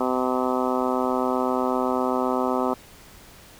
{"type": "harmonic tone", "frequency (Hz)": 127.8, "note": "C3", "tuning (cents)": -40, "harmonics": [2, 3, 4, 5, 6, 7, 8, 9, 10], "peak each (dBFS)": [-26, -28, -29, -30, -31, -31, -32, -33, -33], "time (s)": [0, 2.74], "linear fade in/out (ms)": 5, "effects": ["pink hiss -48 dBFS RMS until 3.59 s"]}